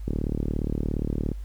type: click train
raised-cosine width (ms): 3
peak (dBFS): -14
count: 47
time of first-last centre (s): 0.08-1.317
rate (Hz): 37.2
effects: added 50 Hz sine -32 dBFS peak until 1.44 s + pink hiss -59 dBFS RMS until 1.44 s